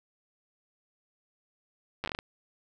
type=slowing click train; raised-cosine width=0.3 ms; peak=-17 dBFS; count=8; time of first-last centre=2.04-2.189 s; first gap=9 ms; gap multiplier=1.28; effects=none